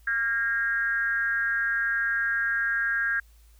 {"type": "tone with frequency modulation", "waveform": "sine", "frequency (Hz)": 1623, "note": "G#6", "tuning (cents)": -40, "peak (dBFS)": -23, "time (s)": [0.07, 3.2], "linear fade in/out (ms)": 5, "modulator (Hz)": 233, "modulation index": 0.64, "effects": ["added 55 Hz sine -52 dBFS peak until 3.59 s", "white hiss -64 dBFS RMS until 3.59 s"]}